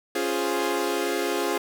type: chord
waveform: sawtooth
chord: Db major seventh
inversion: none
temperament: equal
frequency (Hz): 277.2 / 349.2 / 415.3 / 523.3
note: Db4 / F4 / Ab4 / C5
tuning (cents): 0 / 0 / 0 / 0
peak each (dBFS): -28 / -24 / -24 / -28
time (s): 0.15-1.58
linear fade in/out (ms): 5
effects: none